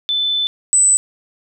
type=tone pair in turn; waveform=sine; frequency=3516 / 8003 Hz; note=A7 / B8; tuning=-2 / +22 cents; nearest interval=octave + major second; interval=1424 cents; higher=second; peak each=-15 / -9 dBFS; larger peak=second; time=0.09-0.47 / 0.73-0.97 s; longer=first; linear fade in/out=0 ms; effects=none